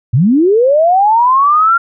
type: linear sweep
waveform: sine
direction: up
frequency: 103.83 to 1397 Hz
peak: -6 dBFS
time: 0.13-1.78 s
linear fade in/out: 10 ms
effects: none